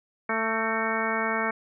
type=harmonic tone with a mistuned harmonic; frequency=222.5 Hz; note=A3; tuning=20 cents sharp; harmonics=1 / 2 / 3 / 4 / 5 / 6 / 7 / 8 / 10; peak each=-33 / -33 / -33 / -33 / -33 / -33 / -33 / -33 / -33 dBFS; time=0.29-1.51 s; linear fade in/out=5 ms; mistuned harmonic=8; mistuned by=+47 cents; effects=none